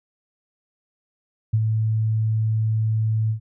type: tone with ADSR envelope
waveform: sine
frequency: 110 Hz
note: A2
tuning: in tune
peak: -14 dBFS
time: 1.53-3.4 s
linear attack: 10 ms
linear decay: 49 ms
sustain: -4 dB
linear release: 99 ms
effects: none